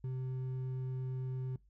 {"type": "tone with hard clipping", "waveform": "triangle", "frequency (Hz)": 129.2, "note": "C3", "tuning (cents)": -21, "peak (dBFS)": -37, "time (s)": [0.04, 1.56], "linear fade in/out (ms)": 2, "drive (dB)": 8, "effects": ["noise-tail reverb RT60 0.2 s tail -22 dB re dry", "added 50 Hz sine -63 dBFS peak until 1.69 s"]}